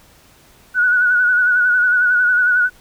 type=tone with vibrato; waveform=sine; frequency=1470 Hz; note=F#6; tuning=12 cents flat; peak=-11 dBFS; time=0.74-2.7 s; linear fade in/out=50 ms; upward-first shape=sine; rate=11 Hz; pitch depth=45 cents each way; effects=pink hiss -49 dBFS RMS until 2.8 s